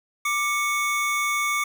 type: tone pair together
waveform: square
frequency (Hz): 1182.2 / 2217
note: D6 / C#7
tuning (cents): +11 / 0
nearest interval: major seventh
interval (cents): 1089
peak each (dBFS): -26 / -25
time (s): 0.25-1.64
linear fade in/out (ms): 5
effects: none